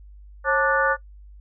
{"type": "harmonic tone with a mistuned harmonic", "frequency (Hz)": 293.7, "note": "D4", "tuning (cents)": 0, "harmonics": [2, 3, 4, 5, 6], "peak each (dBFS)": [-22, -27, -24, -22, -27], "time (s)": [0.44, 0.97], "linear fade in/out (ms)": 50, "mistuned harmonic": 2, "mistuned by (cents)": -140, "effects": ["noise-tail reverb RT60 0.1 s tail -18 dB re dry", "added 50 Hz sine -42 dBFS peak until 1.4 s"]}